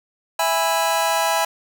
sawtooth chord, E major, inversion none, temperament just, 659.3 / 824.1 / 988.9 Hz, E5 / G#5 / B5, 0 / -14 / +2 cents, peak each -18 dBFS, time 0.39-1.45 s, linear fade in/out 5 ms, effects none

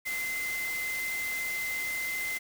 sine tone in noise, 2066 Hz, C7, 22 cents flat, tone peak -31 dBFS, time 0.05-2.39 s, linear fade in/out 20 ms, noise white, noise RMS -39 dBFS, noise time 0.05-2.39 s, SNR +5 dB, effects none

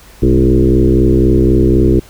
sine tone with frequency modulation, 207.7 Hz, G#3, in tune, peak -6 dBFS, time 0.22-2 s, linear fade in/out 10 ms, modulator 63.9 Hz, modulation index 3.1, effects added 50 Hz sine -41 dBFS peak until 2.09 s + pink hiss -41 dBFS RMS until 2.09 s

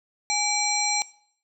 harmonic tone with a mistuned harmonic, 829 Hz, G#5, 3 cents flat, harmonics 1 / 3 / 5 / 7 / 9, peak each -28 / -28 / -28 / -28 / -28 dBFS, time 0.3-1.02 s, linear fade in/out 0 ms, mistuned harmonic 3, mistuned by -120 cents, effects noise-tail reverb RT60 0.6 s tail -20 dB re dry

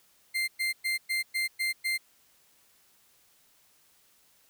35% pulse tone bursts, 2093 Hz, C7, in tune, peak -25 dBFS, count 7, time 0.34-1.98 s, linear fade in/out 20 ms, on 140 ms, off 110 ms, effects white hiss -64 dBFS RMS until 4.49 s

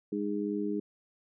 harmonic tone, 102.7 Hz, G#2, 19 cents flat, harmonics 2 / 3 / 4, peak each -34 / -33 / -35 dBFS, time 0.12-0.8 s, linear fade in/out 5 ms, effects none

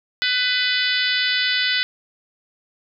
harmonic tone, 499.5 Hz, B4, 20 cents sharp, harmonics 3 / 4 / 5 / 6 / 7 / 8 / 9 / 10, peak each -24 / -24 / -30 / -26 / -25 / -27 / -28 / -30 dBFS, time 0.22-1.83 s, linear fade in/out 0 ms, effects none

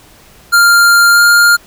square tone with pitch glide, 1396.9 to 1406.6 Hz, F6 to F6, 0 to +12 cents, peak -5 dBFS, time 0.52-1.57 s, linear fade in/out 20 ms, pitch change +12 cents, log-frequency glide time 1.12-1.2 s, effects pink hiss -42 dBFS RMS until 1.66 s

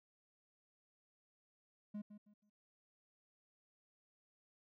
triangle tone with echo, 208.4 Hz, G#3, 6 cents sharp, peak -40 dBFS, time 1.94-2.02 s, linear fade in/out 10 ms, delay 160 ms, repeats 3, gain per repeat -11 dB, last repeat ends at 2.5 s, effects none

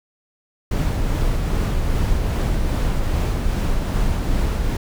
brown noise with tremolo, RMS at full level -18 dBFS, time 0.71-4.77 s, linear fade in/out 5 ms, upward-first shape triangle, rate 2.5 Hz, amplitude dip 30%, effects none

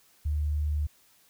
sine tone, 74.7 Hz, D2, 30 cents sharp, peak -25 dBFS, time 0.25-0.87 s, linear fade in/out 10 ms, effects white hiss -62 dBFS RMS until 1.29 s

